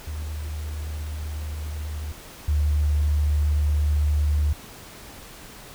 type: tone pair in turn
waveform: sine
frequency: 75.9 / 74.38 Hz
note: D#2 / D2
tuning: -42 / +23 cents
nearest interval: unison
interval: 35 cents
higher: first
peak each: -28 / -18 dBFS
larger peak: second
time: 0.07-2.12 / 2.48-4.53 s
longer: neither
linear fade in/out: 5 ms
effects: pink hiss -43 dBFS RMS until 5.74 s